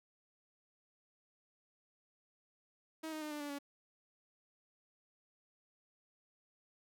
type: tone with pitch steps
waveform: sawtooth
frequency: 318.1 / 310.8 / 303.7 / 296.8 / 290 / 283.4 Hz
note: D#4 / D#4 / D#4 / D4 / D4 / C#4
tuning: +38 / -2 / -42 / +18 / -22 / +38 cents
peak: -37 dBFS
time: 3.03-3.588 s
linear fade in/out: 10 ms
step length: 93 ms
effects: none